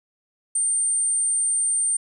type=tone; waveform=sine; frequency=8870 Hz; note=C#9; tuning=in tune; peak=-19 dBFS; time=0.55-1.97 s; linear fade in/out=5 ms; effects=none